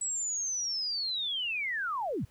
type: linear sweep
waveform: sine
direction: down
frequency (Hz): 7900 to 73.1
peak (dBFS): -30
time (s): 0.01-2.25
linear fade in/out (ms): 5
effects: pink hiss -65 dBFS RMS until 2.3 s